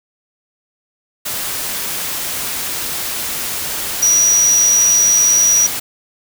sine tone in noise, 5800 Hz, F#8, 35 cents flat, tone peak -9 dBFS, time 4.02-5.67 s, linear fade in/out 10 ms, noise white, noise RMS -22 dBFS, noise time 1.25-5.8 s, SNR +10 dB, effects none

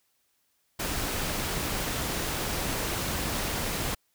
pink noise with amplitude modulation, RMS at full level -29 dBFS, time 0.79-3.95 s, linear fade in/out 10 ms, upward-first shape sine, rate 227 Hz, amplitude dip 35%, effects white hiss -72 dBFS RMS until 4.14 s

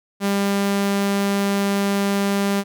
sawtooth tone, 199.4 Hz, G3, 30 cents sharp, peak -14 dBFS, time 0.2-2.64 s, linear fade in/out 50 ms, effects none

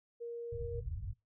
sine tone, 470 Hz, A#4, 14 cents sharp, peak -39 dBFS, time 0.2-0.81 s, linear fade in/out 20 ms
white low-pass noise, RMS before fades -41 dBFS, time 0.52-1.14 s, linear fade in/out 10 ms, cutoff 120 Hz, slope 48 dB/octave
effects noise-tail reverb RT60 0.2 s tail -21 dB re dry

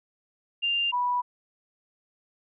sine tone pair in turn, 2794 / 981.6 Hz, F7 / B5, 0 / -11 cents, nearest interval octave + tritone, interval 1811 cents, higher first, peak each -23 dBFS, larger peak neither, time 0.62-0.92 / 0.92-1.22 s, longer neither, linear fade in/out 20 ms, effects none

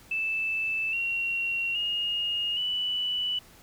sine tone with pitch steps, 2637 / 2743 / 2853 / 2967 Hz, E7 / F7 / F7 / F#7, 0 / -32 / +36 / +4 cents, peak -26 dBFS, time 0.11-3.39 s, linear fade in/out 5 ms, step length 820 ms, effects pink hiss -54 dBFS RMS until 3.62 s

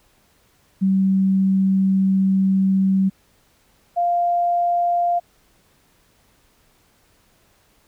sine tone pair in turn, 191.8 / 697.5 Hz, G3 / F5, -37 / -2 cents, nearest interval octave + minor seventh, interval 2235 cents, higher second, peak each -14 / -16 dBFS, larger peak first, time 0.81-3.1 / 3.96-5.2 s, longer first, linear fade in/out 20 ms, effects pink hiss -59 dBFS RMS until 7.87 s

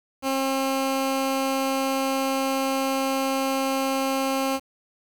15% pulse tone, 268.3 Hz, C4, 44 cents sharp, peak -16 dBFS, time 0.22-4.6 s, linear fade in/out 50 ms, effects 8-bit

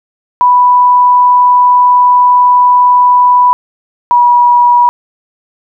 sine tone pair in turn, 987.8 / 969.1 Hz, B5 / B5, 0 / -33 cents, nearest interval unison, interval 33 cents, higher first, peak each -3 dBFS, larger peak neither, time 0.41-3.53 / 4.11-4.89 s, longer first, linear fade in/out 0 ms, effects none

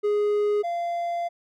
triangle tone pair in turn, 415.3 / 689.2 Hz, G#4 / F5, 0 / -23 cents, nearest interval major sixth, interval 877 cents, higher second, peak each -18 / -23 dBFS, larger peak first, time 0.03-0.63 / 0.63-1.29 s, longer second, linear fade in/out 20 ms, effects none

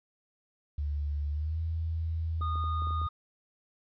sine tone with pitch glide, 73 to 81.47 Hz, D2 to E2, -10 to -20 cents, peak -29 dBFS, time 0.78-3.07 s, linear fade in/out 5 ms, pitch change +190 cents, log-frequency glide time 1.3-1.6 s
triangle tone, 1229 Hz, D#6, 22 cents flat, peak -31 dBFS, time 2.41-3.09 s, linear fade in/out 10 ms
clicks, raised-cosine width 2 ms, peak -36 dBFS, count 7, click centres 2.41 / 2.557 / 2.64 / 2.821 / 2.871 / 2.908 / 3.016 s
effects resampled to 11025 Hz + 11-bit

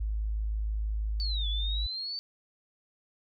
sine tone, 53.1 Hz, G#1, 39 cents sharp, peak -28 dBFS, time 0-1.87 s, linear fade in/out 10 ms
sine exponential two-way sweep, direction down then up, 4587 to 3398 to 4587 Hz, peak -33 dBFS, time 1.2-2.19 s, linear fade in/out 0 ms, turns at 1.48 s
effects none

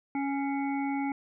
harmonic tone with a mistuned harmonic, 277.2 Hz, C#4, in tune, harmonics 1 / 3 / 5 / 7 / 8, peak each -29 / -34 / -47 / -47 / -41 dBFS, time 0.15-1.12 s, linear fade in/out 2 ms, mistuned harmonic 7, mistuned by +76 cents, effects none

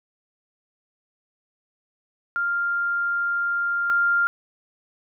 sine tone pair in turn, 1396.9 / 1396.9 Hz, F6 / F6, 0 / 0 cents, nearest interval unison, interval 0 cents, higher neither, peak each -21 / -17 dBFS, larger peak second, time 2.36-3.9 / 3.9-4.27 s, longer first, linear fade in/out 0 ms, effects none

